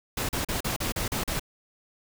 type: noise bursts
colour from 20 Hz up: pink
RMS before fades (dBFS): -29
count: 8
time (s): 0.17-1.396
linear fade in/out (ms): 5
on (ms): 120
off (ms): 38
effects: none